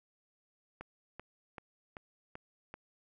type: click train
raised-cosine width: 0.5 ms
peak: -29 dBFS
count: 6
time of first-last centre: 0.81-2.741 s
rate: 2.59 Hz
effects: none

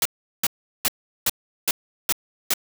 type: noise bursts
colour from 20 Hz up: white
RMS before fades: -20 dBFS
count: 7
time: 0.02-2.538 s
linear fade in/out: 2 ms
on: 34 ms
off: 380 ms
effects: none

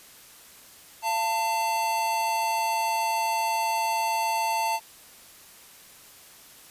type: tone pair together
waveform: square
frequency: 685 / 893.3 Hz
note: F5 / A5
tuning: -34 / +26 cents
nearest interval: perfect fourth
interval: 460 cents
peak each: -33 / -25 dBFS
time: 1.02-4.8 s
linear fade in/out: 50 ms
effects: white hiss -50 dBFS RMS until 6.7 s + resampled to 32000 Hz

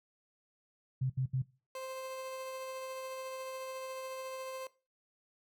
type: tone bursts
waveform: sine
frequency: 130.81 Hz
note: C3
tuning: in tune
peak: -29 dBFS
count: 3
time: 1.01-1.422 s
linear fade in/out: 10 ms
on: 90 ms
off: 71 ms
type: tone with tremolo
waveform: 30% pulse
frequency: 523.3 Hz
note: C5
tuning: in tune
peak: -37 dBFS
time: 1.75-4.67 s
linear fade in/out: 2 ms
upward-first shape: triangle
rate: 14 Hz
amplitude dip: 25%
effects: noise-tail reverb RT60 0.3 s tail -18 dB re dry

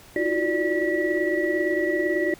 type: tone cluster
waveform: sine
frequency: 320.8 / 351.2 / 369.1 / 588 / 1939 Hz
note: E4 / F4 / F#4 / D5 / B6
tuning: -47 / +10 / -4 / +2 / -32 cents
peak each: -27 dBFS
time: 0.16-2.34 s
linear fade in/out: 2 ms
effects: tanh soft clip ceiling -9 dBFS + pink hiss -49 dBFS RMS until 2.39 s

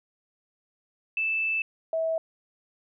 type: tone pair in turn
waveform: sine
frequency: 2637 / 649 Hz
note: E7 / E5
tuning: 0 / -27 cents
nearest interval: 2 octaves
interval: 2427 cents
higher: first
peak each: -24 / -24 dBFS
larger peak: neither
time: 1.17-1.62 / 1.93-2.18 s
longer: first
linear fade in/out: 2 ms
effects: none

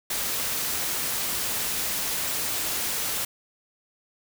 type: noise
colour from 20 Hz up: white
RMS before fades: -28 dBFS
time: 0.1-3.25 s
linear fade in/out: 5 ms
effects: none

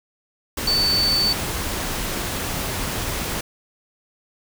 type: tone in noise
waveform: sine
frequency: 4523 Hz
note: C#8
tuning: 34 cents sharp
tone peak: -17 dBFS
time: 0.67-1.33 s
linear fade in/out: 5 ms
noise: pink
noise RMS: -26 dBFS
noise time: 0.57-3.41 s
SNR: +6 dB
effects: none

